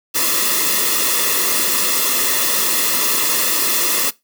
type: noise with comb filter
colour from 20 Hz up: white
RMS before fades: -17 dBFS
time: 0.14-4.11 s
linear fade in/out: 20 ms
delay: 1.3 ms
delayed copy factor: -0.75
effects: noise-tail reverb RT60 0.2 s tail -20 dB re dry + high-pass 200 Hz 12 dB/octave